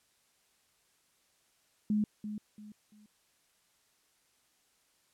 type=tone with echo; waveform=sine; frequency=210.9 Hz; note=G#3; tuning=27 cents sharp; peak=-26 dBFS; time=1.9-2.04 s; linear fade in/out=2 ms; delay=340 ms; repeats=3; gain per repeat=-10 dB; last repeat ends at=3.06 s; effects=white hiss -71 dBFS RMS until 5.13 s + low-pass 11000 Hz 12 dB/octave